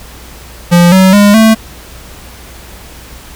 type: tone with pitch steps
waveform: square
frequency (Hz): 173.9 / 188.55 / 204.4 / 221.6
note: F3 / F#3 / G#3 / A3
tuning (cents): -7 / +33 / -27 / +13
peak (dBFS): -3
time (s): 0.71-1.55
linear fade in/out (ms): 20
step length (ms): 210
effects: added 60 Hz sine -33 dBFS peak until 3.35 s + pink hiss -33 dBFS RMS until 3.35 s